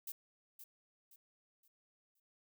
violet noise with echo, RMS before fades -44 dBFS, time 0.07-0.12 s, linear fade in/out 5 ms, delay 520 ms, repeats 4, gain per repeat -9 dB, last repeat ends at 2.2 s, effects none

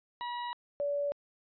40% pulse / sine tone pair in turn, 965 / 573.8 Hz, B5 / D5, -40 / -40 cents, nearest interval major sixth, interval 900 cents, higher first, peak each -34 / -29 dBFS, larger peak second, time 0.21-0.53 / 0.8-1.12 s, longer neither, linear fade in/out 0 ms, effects resampled to 11025 Hz

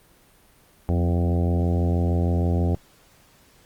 harmonic tone with a mistuned harmonic, 86.3 Hz, F2, 20 cents flat, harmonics 1 / 2 / 3 / 4 / 5 / 6 / 7 / 8 / 9, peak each -20 / -26 / -30 / -32 / -34 / -36 / -37 / -38 / -39 dBFS, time 0.89-2.75 s, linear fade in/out 0 ms, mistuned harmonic 2, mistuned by +37 cents, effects pink hiss -56 dBFS RMS until 3.65 s + Opus 32 kbps

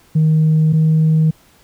sine tone pair in turn, 156.7 / 157.79 Hz, D#3 / D#3, +13 / +25 cents, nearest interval unison, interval 12 cents, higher second, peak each -8 dBFS, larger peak neither, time 0.15-0.73 / 0.73-1.31 s, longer neither, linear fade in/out 10 ms, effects tanh soft clip ceiling -7 dBFS + pink hiss -51 dBFS RMS until 1.63 s

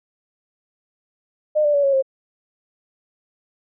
sine tone with pitch steps, 608 / 588.6 / 569.9 / 551.8 / 534.2 Hz, D#5 / D5 / C#5 / C#5 / C5, -40 / +4 / +48 / -8 / +36 cents, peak -14 dBFS, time 1.55-2.025 s, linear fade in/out 20 ms, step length 95 ms, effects none

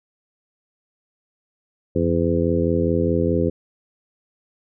harmonic tone with a mistuned harmonic, 84.8 Hz, E2, 50 cents sharp, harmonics 1 / 2 / 3 / 4 / 5 / 6, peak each -24 / -24 / -24 / -24 / -24 / -24 dBFS, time 1.95-3.5 s, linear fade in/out 10 ms, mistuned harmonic 1, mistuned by +80 cents, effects none

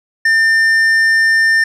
sine tone with tanh clipping, 1800 Hz, A6, 39 cents sharp, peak -10 dBFS, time 0.25-1.64 s, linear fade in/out 5 ms, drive 8 dB, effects none

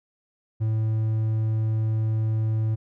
triangle tone, 110 Hz, A2, in tune, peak -19 dBFS, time 0.6-2.76 s, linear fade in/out 20 ms, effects none

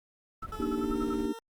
brown noise with tremolo, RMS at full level -40 dBFS, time 0.42-1.26 s, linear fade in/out 5 ms, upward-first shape sine, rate 17 Hz, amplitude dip 55%
sine tone bursts, 1318.5 Hz, E6, in tune, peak -35 dBFS, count 8, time 0.42-1.144 s, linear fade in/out 10 ms, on 45 ms, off 52 ms
20% pulse tone with pitch glide, 431.2 to 456 Hz, A4 to A#4, -35 to -38 cents, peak -37 dBFS, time 0.52-1.39 s, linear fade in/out 2 ms, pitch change +97 cents, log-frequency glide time 0.73-0.99 s
sine chord, Eb major seventh, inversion second, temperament equal with one note detuned, 233.1 / 291.5 / 311.1 / 392 Hz, Bb3 / D4 / Eb4 / G4, 0 / -13 / 0 / 0 cents, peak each -34 dBFS, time 0.59-1.33 s, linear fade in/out 10 ms
effects Opus 48 kbps

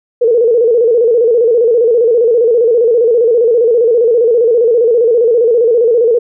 sine tone with vibrato, 466.2 Hz, A#4, in tune, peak -6 dBFS, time 0.21-6.19 s, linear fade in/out 10 ms, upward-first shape square, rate 15 Hz, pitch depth 78 cents each way, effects none

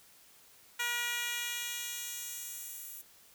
10% pulse tone with high-pass filter sweep, 478.9 Hz, A#4, 47 cents sharp, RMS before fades -38 dBFS, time 0.79-3.02 s, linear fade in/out 10 ms, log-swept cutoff 1400 to 12000 Hz, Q 0.8, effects white hiss -60 dBFS RMS until 3.34 s

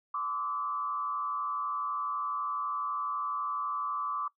sine tone with frequency modulation, 1152 Hz, D6, 34 cents flat, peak -30 dBFS, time 0.14-4.28 s, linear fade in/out 5 ms, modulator 112 Hz, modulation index 0.77, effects noise-tail reverb RT60 0.1 s tail -21 dB re dry

